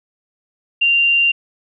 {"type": "tone", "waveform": "sine", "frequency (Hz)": 2778, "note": "F7", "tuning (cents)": -10, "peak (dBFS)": -11, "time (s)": [0.81, 1.32], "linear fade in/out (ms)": 10, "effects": []}